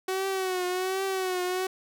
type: tone with vibrato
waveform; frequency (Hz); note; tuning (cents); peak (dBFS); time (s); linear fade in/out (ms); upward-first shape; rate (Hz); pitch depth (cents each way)
sawtooth; 373.6; F#4; +17; -23; 0.08-1.67; 5; triangle; 1.3; 70
effects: none